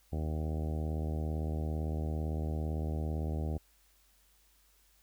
harmonic tone, 77.78 Hz, D#2, in tune, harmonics 1 / 2 / 3 / 4 / 5 / 6 / 7 / 8 / 9 / 10, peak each -33 / -39 / -43 / -45 / -47 / -49 / -50 / -51 / -52 / -53 dBFS, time 0.12-3.58 s, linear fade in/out 10 ms, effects added 50 Hz sine -68 dBFS peak until 5.02 s + white hiss -68 dBFS RMS until 5.02 s

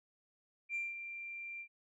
sine tone with ADSR envelope, 2369 Hz, D7, 14 cents sharp, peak -33 dBFS, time 0.69-1.68 s, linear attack 59 ms, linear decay 190 ms, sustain -9 dB, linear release 78 ms, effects tanh soft clip ceiling -31 dBFS

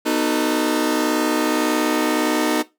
sawtooth chord, B dominant seventh, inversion none, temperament just, 246.9 / 308.7 / 370.4 / 444.5 Hz, B3 / D#4 / F#4 / A4, 0 / -14 / +2 / +18 cents, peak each -20 / -16 / -22 / -21 dBFS, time 0.05-2.63 s, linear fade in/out 20 ms, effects noise-tail reverb RT60 0.2 s tail -17 dB re dry

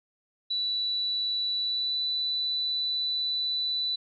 sine tone with pitch glide, 3951 to 3978 Hz, B7 to B7, 0 to +12 cents, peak -26 dBFS, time 0.5-3.96 s, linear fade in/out 10 ms, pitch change +12 cents, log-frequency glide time 1.6-1.99 s, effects none

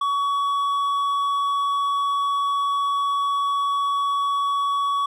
sine tone with hard clipping, 1127 Hz, C#6, 28 cents sharp, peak -21 dBFS, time 0.01-5.06 s, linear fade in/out 5 ms, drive 5 dB, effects none

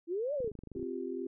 sine exponential two-way sweep, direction up then down, 322.4 to 609 to 392.8 Hz, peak -31 dBFS, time 0.07-0.52 s, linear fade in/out 50 ms, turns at 0.34 s
clicks, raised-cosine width 3 ms, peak -33 dBFS, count 12, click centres 0.404 / 0.445 / 0.476 / 0.516 / 0.553 / 0.59 / 0.636 / 0.673 / 0.717 / 0.764 / 0.795 / 0.828 s
sine chord, C suspended fourth, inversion none, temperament equal, 261.6 / 349.2 / 392 Hz, C4 / F4 / G4, 0 / 0 / 0 cents, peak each -40 / -39 / -39 dBFS, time 0.75-1.27 s, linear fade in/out 5 ms
effects none

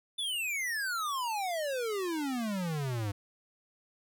square exponential sweep, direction down, 3558 to 97.9 Hz, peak -32 dBFS, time 0.18-3.12 s, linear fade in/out 10 ms, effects none

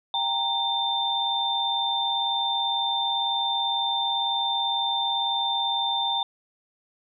sine tone cluster, 789 / 927 / 3579 Hz, G5 / A#5 / A7, +11 / -10 / +29 cents, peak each -29 / -29 / -25 dBFS, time 0.14-6.23 s, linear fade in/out 2 ms, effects none

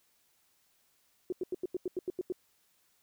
sine tone bursts, 363.9 Hz, F#4, 29 cents flat, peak -30 dBFS, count 10, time 1.3-2.323 s, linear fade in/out 2 ms, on 24 ms, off 87 ms, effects white hiss -71 dBFS RMS until 3.02 s

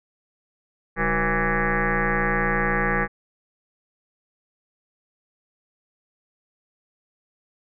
sine tone with frequency modulation, 821 Hz, G#5, 20 cents flat, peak -19 dBFS, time 0.96-3.08 s, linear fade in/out 50 ms, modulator 170 Hz, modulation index 6.8, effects none

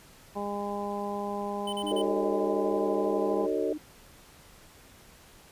harmonic tone, 203.3 Hz, G#3, 37 cents flat, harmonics 1 / 2 / 3 / 4 / 5, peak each -36 / -36 / -38 / -36 / -39 dBFS, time 0.35-3.47 s, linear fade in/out 20 ms
square tone bursts, 3037 Hz, F#7, 44 cents sharp, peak -35 dBFS, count 4, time 1.67-2.019 s, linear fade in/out 5 ms, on 58 ms, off 39 ms
sine tone, 303.4 Hz, D#4, 44 cents flat, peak -33 dBFS, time 1.83-3.78 s, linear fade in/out 10 ms
sine chord, D# half-diminished seventh, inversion first, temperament just, 373.4 / 448 / 560 / 622.3 Hz, F#4 / A4 / C#5 / D#5, +16 / +31 / +18 / 0 cents, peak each -31 / -30 / -35 / -35 dBFS, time 1.91-3.73 s, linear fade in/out 2 ms
effects pink hiss -54 dBFS RMS until 5.51 s + resampled to 32000 Hz

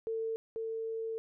sine tone pair in turn, 448.9 / 448.9 Hz, A4 / A4, +35 / +35 cents, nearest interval unison, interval 0 cents, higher neither, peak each -32 / -34 dBFS, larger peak first, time 0.07-0.36 / 0.56-1.18 s, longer second, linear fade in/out 0 ms, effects none

